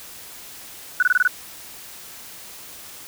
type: tone bursts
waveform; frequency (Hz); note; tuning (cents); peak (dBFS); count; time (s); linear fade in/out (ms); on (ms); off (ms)
sine; 1482; F#6; +2; -13; 6; 1-1.276; 2; 26; 24
effects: white hiss -40 dBFS RMS until 3.07 s